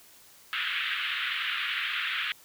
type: band-pass noise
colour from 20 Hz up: white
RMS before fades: -31 dBFS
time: 0.53-2.32 s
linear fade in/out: 0 ms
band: 1300 to 3400 Hz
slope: 48 dB/octave
effects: white hiss -55 dBFS RMS until 2.44 s